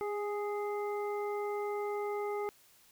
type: harmonic tone with a mistuned harmonic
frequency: 415.3 Hz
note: G#4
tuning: in tune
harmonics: 1 / 2 / 3 / 5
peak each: -34 / -40 / -44 / -48 dBFS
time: 0.01-2.49 s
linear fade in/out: 0 ms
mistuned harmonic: 1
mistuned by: -17 cents
effects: white hiss -63 dBFS RMS until 2.91 s